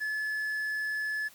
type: tone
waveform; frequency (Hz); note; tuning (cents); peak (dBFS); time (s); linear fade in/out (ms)
triangle; 1721; A6; -39; -28; 0-1.29; 20
effects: white hiss -56 dBFS RMS until 1.34 s